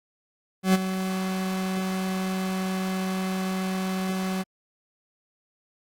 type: tone with ADSR envelope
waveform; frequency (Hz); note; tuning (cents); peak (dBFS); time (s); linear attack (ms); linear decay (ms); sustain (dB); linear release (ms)
40% pulse; 188.2; F#3; +30; -14; 0.63-4.44; 110; 27; -11; 30
effects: AAC 48 kbps